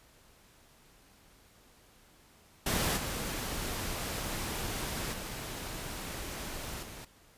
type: noise with level steps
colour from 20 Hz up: pink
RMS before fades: -30 / -36 / -40 / -46 dBFS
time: 2.66-7.05 s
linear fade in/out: 5 ms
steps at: 2.96 / 5.12 / 6.82 s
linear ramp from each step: 20 ms
effects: pink hiss -61 dBFS RMS until 7.37 s + resampled to 32000 Hz